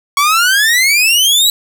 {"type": "exponential sweep", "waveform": "sawtooth", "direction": "up", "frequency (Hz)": [1108.7, 3982], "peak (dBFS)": -5, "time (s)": [0.17, 1.5], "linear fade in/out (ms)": 2, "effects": []}